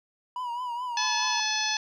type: tone with vibrato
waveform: triangle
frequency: 974 Hz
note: B5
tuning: 24 cents flat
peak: -28 dBFS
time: 0.36-1.4 s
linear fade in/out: 2 ms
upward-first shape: triangle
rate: 4.7 Hz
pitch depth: 78 cents each way
type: harmonic tone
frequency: 861 Hz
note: A5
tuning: 38 cents flat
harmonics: 1 / 2 / 3 / 4 / 5 / 6 / 7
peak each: -33 / -33 / -33 / -33 / -33 / -33 / -33 dBFS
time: 0.97-1.77 s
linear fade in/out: 2 ms
effects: none